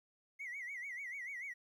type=tone with vibrato; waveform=triangle; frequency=2080 Hz; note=C7; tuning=11 cents flat; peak=-39 dBFS; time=0.39-1.54 s; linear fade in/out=20 ms; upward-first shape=sine; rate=6.8 Hz; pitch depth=150 cents each way; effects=tanh soft clip ceiling -38 dBFS + 13-bit